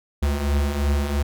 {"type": "beating tone pair", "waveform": "square", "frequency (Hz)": [69.3, 72.2], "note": ["C#2", "D2"], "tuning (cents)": [0, -29], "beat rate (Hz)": 2.9, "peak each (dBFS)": [-27, -21], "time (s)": [0.22, 1.23], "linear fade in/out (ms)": 10, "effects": []}